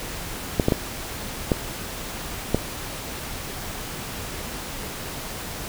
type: clicks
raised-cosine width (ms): 2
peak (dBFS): -4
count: 5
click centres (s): 0.598 / 0.684 / 0.722 / 1.518 / 2.546
effects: pink hiss -33 dBFS RMS until 5.68 s